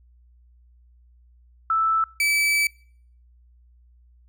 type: tone pair in turn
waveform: sine / 40% pulse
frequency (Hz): 1318.5 / 2304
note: E6 / D7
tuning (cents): 0 / -34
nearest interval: minor seventh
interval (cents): 966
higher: second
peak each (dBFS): -18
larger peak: neither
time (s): 1.7-2.04 / 2.2-2.67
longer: second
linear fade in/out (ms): 2
effects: noise-tail reverb RT60 0.6 s tail -26 dB re dry + added 60 Hz sine -52 dBFS peak until 4.28 s